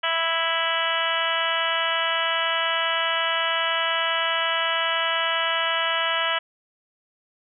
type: harmonic tone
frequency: 329.6 Hz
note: E4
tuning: in tune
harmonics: 2 / 3 / 4 / 5 / 6 / 7 / 8 / 9 / 10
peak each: -30 / -30 / -28 / -29 / -30 / -33 / -35 / -27 / -33 dBFS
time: 0.03-6.39 s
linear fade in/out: 10 ms
effects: none